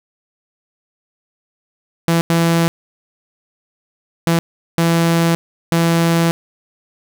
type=tone bursts at uneven times; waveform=sawtooth; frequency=167.2 Hz; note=E3; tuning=25 cents sharp; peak=-8 dBFS; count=5; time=2.08-2.21 / 2.3-2.68 / 4.27-4.39 / 4.78-5.35 / 5.72-6.31 s; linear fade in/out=0 ms; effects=none